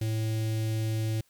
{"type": "tone with notch filter", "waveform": "square", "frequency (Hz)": 110.3, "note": "A2", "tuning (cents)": 5, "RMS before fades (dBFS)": -29, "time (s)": [0.01, 1.21], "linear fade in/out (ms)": 5, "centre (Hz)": 1100, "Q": 0.53, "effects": ["white hiss -67 dBFS RMS until 1.29 s"]}